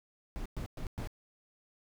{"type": "noise bursts", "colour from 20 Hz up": "brown", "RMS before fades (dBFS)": -38, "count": 4, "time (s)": [0.36, 1.074], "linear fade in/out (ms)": 0, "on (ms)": 96, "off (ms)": 110, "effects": []}